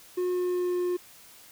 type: tone with pitch glide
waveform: triangle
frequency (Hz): 360.9 to 356.8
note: F#4 to F4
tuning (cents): -43 to +37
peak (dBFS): -23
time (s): 0.17-0.97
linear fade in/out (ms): 10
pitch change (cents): -20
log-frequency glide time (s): 0.3-0.79
effects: white hiss -52 dBFS RMS until 1.51 s